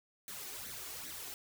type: noise with flanger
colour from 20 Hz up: white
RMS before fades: -45 dBFS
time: 0.28-1.34 s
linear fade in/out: 0 ms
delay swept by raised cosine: 0.49 to 2.79 ms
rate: 2.5 Hz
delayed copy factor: +0.65
effects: none